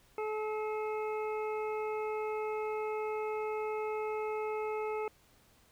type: harmonic tone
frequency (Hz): 430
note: A4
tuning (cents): -40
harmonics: 1 / 2 / 3 / 5 / 6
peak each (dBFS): -34 / -40 / -44 / -48 / -50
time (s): 0.18-5.08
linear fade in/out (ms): 2
effects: pink hiss -65 dBFS RMS until 5.71 s